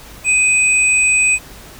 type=tone pair together; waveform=sine; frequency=2504 / 7950 Hz; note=D#7 / B8; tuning=+10 / +10 cents; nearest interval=octave + minor sixth; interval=2000 cents; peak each=-11 / -17 dBFS; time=0.24-1.39 s; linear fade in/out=50 ms; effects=added 50 Hz sine -41 dBFS peak until 1.79 s + pink hiss -38 dBFS RMS until 1.79 s